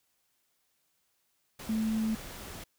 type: tone in noise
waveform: sine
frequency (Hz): 220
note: A3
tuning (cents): 0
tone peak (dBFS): -27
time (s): 1.69-2.15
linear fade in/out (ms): 5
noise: pink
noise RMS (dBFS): -44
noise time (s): 1.59-2.64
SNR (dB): +14
effects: white hiss -75 dBFS RMS until 2.78 s

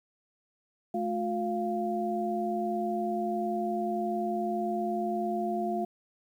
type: tone cluster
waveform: sine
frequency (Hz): 216.2 / 357.8 / 695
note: A3 / F4 / F5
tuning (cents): -30 / +42 / -9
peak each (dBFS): -33 / -33 / -31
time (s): 0.94-5.85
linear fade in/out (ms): 5
effects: 10-bit

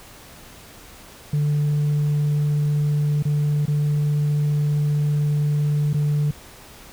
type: tone with dropouts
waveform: sine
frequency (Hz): 147.5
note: D3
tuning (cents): +8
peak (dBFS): -15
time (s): 1.33-6.31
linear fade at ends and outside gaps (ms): 5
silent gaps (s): 3.226-3.252 / 3.656-3.679 / 5.932-5.943
effects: tanh soft clip ceiling -16 dBFS + pink hiss -44 dBFS RMS until 6.92 s

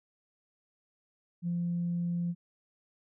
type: tone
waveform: sine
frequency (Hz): 172.9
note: F3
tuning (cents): -17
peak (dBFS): -28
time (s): 1.42-2.35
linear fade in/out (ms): 50
effects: tanh soft clip ceiling -24 dBFS

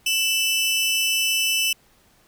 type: tone pair together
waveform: sawtooth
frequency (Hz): 2650 / 2989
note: E7 / F#7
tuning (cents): +9 / +17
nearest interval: major second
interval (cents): 208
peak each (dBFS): -19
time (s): 0.06-1.73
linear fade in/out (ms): 5
effects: pink hiss -58 dBFS RMS until 2.27 s

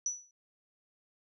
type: tone with exponential decay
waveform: sine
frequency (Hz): 5920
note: F#8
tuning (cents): 0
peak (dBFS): -27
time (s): 0.06-0.31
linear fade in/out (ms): 2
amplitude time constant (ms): 53
effects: none

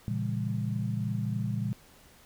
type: chord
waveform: sine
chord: A# diminished seventh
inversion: none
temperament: just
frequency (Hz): 116.54 / 139.85 / 167.82 / 201.4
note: A#2 / C#3 / E3 / G3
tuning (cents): 0 / +16 / +31 / +47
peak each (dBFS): -31 / -36 / -37 / -34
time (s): 0.08-1.73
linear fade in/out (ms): 0
effects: pink hiss -57 dBFS RMS until 2.25 s

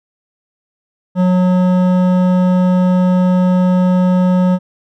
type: tone with hard clipping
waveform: sine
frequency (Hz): 182.3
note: F#3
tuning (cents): -25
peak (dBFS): -11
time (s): 1.15-4.59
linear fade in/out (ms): 50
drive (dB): 12
effects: none

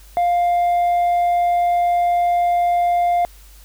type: tone with hard clipping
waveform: triangle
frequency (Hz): 701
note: F5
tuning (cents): +6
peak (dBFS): -13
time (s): 0.17-3.25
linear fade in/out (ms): 0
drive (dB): 1
effects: added 50 Hz sine -42 dBFS peak until 3.64 s + white hiss -49 dBFS RMS until 3.64 s

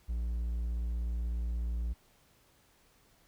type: tone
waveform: triangle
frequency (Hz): 58.27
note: A#1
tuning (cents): 0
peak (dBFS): -29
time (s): 0.08-1.94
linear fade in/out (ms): 20
effects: pink hiss -66 dBFS RMS until 3.27 s

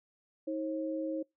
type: tone pair together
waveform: sine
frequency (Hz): 317.3 / 538.1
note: D#4 / C5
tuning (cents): +34 / +48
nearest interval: major sixth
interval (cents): 914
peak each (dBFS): -34 / -36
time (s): 0.47-1.23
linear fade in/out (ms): 10
effects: noise-tail reverb RT60 0.2 s tail -26 dB re dry

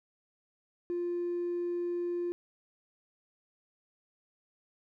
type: tone with hard clipping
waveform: sine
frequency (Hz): 349.2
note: F4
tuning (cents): 0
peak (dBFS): -31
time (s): 0.9-2.32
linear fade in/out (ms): 0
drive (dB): 1
effects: none

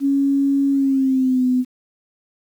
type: tone with pitch glide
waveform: sine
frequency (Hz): 277.2 to 252.7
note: C#4 to B3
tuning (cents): 0 to +40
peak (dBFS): -14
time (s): 0-1.65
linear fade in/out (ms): 50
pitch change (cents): -160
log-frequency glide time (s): 0.71-1.45
effects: 8-bit

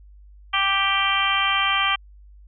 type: harmonic tone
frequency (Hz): 392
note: G4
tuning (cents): 0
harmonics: 2 / 3 / 4 / 5 / 6 / 7 / 8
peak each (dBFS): -29 / -23 / -29 / -28 / -25 / -29 / -24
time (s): 0.53-1.96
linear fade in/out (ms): 10
effects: added 50 Hz sine -44 dBFS peak until 2.47 s

